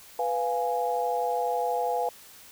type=chord; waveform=sine; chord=F diminished; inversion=second; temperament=equal; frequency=493.9 / 698.5 / 830.6 Hz; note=Cb5 / F5 / Ab5; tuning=0 / 0 / 0 cents; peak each=-29 dBFS; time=0.19-2.09 s; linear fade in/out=2 ms; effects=white hiss -50 dBFS RMS until 2.51 s